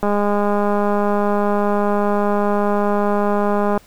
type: click train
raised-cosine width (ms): 1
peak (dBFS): -6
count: 769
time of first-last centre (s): 0.03-3.776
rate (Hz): 205
effects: pink hiss -49 dBFS RMS until 3.86 s